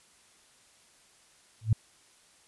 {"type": "tone with exponential growth", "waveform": "sine", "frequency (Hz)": 110.3, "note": "A2", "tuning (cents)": 5, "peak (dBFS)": -16, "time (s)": [1.61, 1.73], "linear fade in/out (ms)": 5, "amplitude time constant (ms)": 26, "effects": ["white hiss -61 dBFS RMS until 2.47 s", "resampled to 24000 Hz"]}